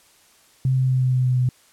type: tone with pitch steps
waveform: sine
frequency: 130.81 / 129.98 / 129.16 / 128.34 / 127.53 / 126.72 / 125.92 Hz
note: C3 / C3 / C3 / C3 / C3 / B2 / B2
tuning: 0 / -11 / -22 / -33 / -44 / +45 / +34 cents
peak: -16 dBFS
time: 0.65-1.49 s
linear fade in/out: 2 ms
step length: 120 ms
effects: white hiss -55 dBFS RMS until 1.72 s + low-pass 11000 Hz 12 dB/octave